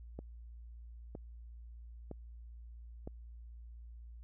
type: click train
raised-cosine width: 2 ms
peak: -30 dBFS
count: 4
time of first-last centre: 0.19-3.075 s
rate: 1.04 Hz
effects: added 58 Hz sine -48 dBFS peak until 4.23 s